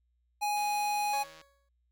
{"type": "tone", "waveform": "square", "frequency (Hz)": 830.6, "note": "G#5", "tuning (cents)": 0, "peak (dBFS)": -29, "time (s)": [0.41, 1.24], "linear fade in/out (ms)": 20}
{"type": "click train", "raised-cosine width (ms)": 0.2, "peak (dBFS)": -36, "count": 136, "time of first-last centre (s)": [0.57, 1.414], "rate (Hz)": 160}
{"type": "tone with exponential decay", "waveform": "20% pulse", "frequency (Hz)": 557, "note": "C#5", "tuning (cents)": 8, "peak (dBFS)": -34, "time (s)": [1.13, 1.69], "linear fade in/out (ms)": 5, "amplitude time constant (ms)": 120}
{"effects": ["added 60 Hz sine -70 dBFS peak until 1.91 s"]}